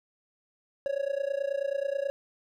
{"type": "tone with amplitude modulation", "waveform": "triangle", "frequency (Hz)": 556, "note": "C#5", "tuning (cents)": 5, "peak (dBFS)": -22, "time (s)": [0.86, 2.1], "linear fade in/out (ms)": 0, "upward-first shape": "sine", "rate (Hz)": 29.3, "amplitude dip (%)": 90, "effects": []}